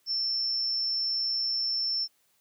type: tone with amplitude modulation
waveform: sine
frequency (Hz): 5370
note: E8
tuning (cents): +31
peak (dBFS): -25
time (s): 0.06-2.08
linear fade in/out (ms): 50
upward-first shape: sine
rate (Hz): 121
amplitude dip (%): 25
effects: white hiss -69 dBFS RMS until 2.4 s + high-pass 80 Hz 12 dB/octave